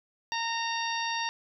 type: harmonic tone with a mistuned harmonic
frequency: 921 Hz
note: A#5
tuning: 21 cents flat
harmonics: 1 / 2 / 3 / 4 / 5 / 6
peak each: -32 / -35 / -37 / -38 / -39 / -40 dBFS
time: 0.32-1.29 s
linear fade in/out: 0 ms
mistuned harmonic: 6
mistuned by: +27 cents
effects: none